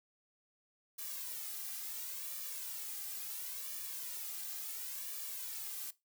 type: noise with flanger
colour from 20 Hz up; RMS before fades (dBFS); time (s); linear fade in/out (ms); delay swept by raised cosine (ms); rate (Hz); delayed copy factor
blue; -43; 0.98-5.91; 10; 1.7 to 2.52; 0.72; +0.8
effects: noise-tail reverb RT60 0.2 s tail -18 dB re dry